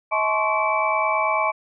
sine tone cluster, 639 / 861 / 1055 / 1124 / 2314 Hz, D#5 / A5 / C6 / C#6 / D7, +46 / -38 / +14 / +24 / -26 cents, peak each -25 dBFS, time 0.11-1.52 s, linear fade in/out 20 ms, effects none

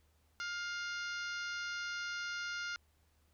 harmonic tone, 705 Hz, F5, 16 cents sharp, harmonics 2 / 3 / 4 / 5 / 6 / 7 / 8 / 9, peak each -39 / -48 / -49 / -53 / -51 / -51 / -54 / -56 dBFS, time 0.4-2.76 s, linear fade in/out 0 ms, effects added 76 Hz sine -70 dBFS peak until 3.33 s + pink hiss -75 dBFS RMS until 3.33 s

